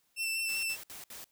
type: tone with vibrato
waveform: sawtooth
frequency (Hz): 2680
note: E7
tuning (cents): +28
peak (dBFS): -28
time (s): 0.16-0.77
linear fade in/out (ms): 50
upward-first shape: square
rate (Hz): 5.1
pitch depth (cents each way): 11
type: noise bursts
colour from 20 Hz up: white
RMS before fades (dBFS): -46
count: 4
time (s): 0.49-1.242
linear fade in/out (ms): 0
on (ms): 140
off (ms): 64
effects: white hiss -73 dBFS RMS until 1.31 s